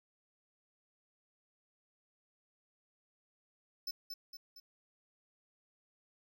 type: tone with echo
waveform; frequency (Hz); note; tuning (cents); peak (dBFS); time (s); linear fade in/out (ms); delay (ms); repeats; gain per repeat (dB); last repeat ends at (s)
square; 5274; E8; 0; -37; 3.87-3.91; 5; 230; 3; -5; 4.6
effects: 13-bit